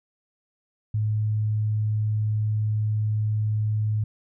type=tone; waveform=sine; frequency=107.2 Hz; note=A2; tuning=45 cents flat; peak=-21 dBFS; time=0.94-4.04 s; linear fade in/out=5 ms; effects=none